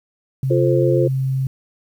sine tone, 132.9 Hz, C3, 27 cents sharp, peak -17 dBFS, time 0.43-1.47 s, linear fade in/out 2 ms
sine chord, F major, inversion none, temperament just, 349.2 / 436.5 / 523.8 Hz, F4 / A4 / C5, 0 / -14 / +2 cents, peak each -17 / -22 / -19 dBFS, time 0.5-1.08 s, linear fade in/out 10 ms
effects 8-bit

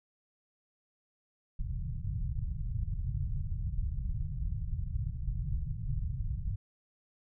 pink low-pass noise, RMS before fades -34 dBFS, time 1.59-6.56 s, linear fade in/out 5 ms, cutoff 150 Hz, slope 48 dB/octave, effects none

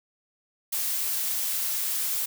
blue noise, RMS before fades -28 dBFS, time 0.72-2.26 s, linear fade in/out 10 ms, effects none

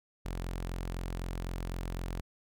sawtooth tone, 43.91 Hz, F1, 10 cents sharp, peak -31 dBFS, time 0.25-2.21 s, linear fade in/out 10 ms, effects none

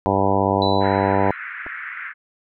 harmonic tone, 97.9 Hz, G2, 2 cents flat, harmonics 1 / 2 / 3 / 4 / 5 / 6 / 7 / 8 / 9 / 10, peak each -25 / -25 / -25 / -25 / -25 / -25 / -25 / -25 / -25 / -25 dBFS, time 0.06-1.31 s, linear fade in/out 0 ms
sine tone with exponential decay, 3968 Hz, B7, 7 cents sharp, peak -23 dBFS, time 0.62-1.36 s, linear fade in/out 1 ms, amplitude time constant 160 ms
pink band-pass noise, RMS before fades -32 dBFS, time 0.8-2.14 s, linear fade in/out 50 ms, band 1400 to 2100 Hz, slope 48 dB/octave
clicks, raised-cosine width 1 ms, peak -24 / -21 dBFS, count 2, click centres 1.663 / 1.666 s
effects none

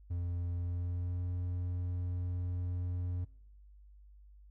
triangle tone with pitch glide, 87.31 to 89.14 Hz, F2 to F2, 0 to +36 cents, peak -31 dBFS, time 0.1-3.25 s, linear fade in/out 10 ms, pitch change +36 cents, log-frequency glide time 0.57-1.25 s, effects noise-tail reverb RT60 0.8 s tail -22 dB re dry + added 50 Hz sine -54 dBFS peak until 4.5 s

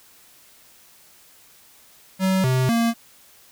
square tone with pitch steps, 189.2 / 129.1 / 231.5 Hz, F#3 / C3 / A#3, +39 / -23 / -12 cents, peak -18 dBFS, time 2.19-2.94 s, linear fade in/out 50 ms, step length 250 ms, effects white hiss -52 dBFS RMS until 3.51 s

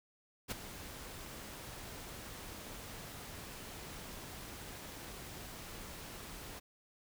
pink noise with ADSR envelope, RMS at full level -37 dBFS, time 0.48-6.6 s, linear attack 35 ms, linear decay 14 ms, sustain -11 dB, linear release 17 ms, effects none

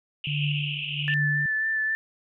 pink band-pass noise, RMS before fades -32 dBFS, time 0.24-1.14 s, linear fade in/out 0 ms, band 2600 to 3000 Hz, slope 96 dB/octave
sine tone with tremolo, 146.83 Hz, D3, in tune, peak -23 dBFS, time 0.27-1.46 s, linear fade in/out 2 ms, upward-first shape triangle, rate 1.3 Hz, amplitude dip 90%
sine tone with vibrato, 1760 Hz, A6, in tune, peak -23 dBFS, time 1.08-1.95 s, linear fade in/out 0 ms, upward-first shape sine, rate 3.7 Hz, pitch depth 16 cents each way
effects none

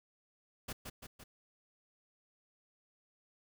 pink noise with echo, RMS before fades -41 dBFS, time 0.68-0.73 s, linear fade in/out 10 ms, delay 170 ms, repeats 3, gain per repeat -4 dB, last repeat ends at 1.24 s, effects none

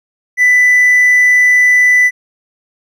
triangle tone, 1989 Hz, B6, 12 cents sharp, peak -3 dBFS, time 0.37-2.11 s, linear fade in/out 50 ms, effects tanh soft clip ceiling 0 dBFS

